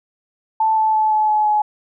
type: tone with pitch steps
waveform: sine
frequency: 880 / 872.9 / 865.9 / 858.9 / 852 / 845.1 Hz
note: A5 / A5 / A5 / A5 / G#5 / G#5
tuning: 0 / -14 / -28 / -42 / +44 / +30 cents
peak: -13 dBFS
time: 0.6-1.62 s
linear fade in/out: 5 ms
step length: 170 ms
effects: none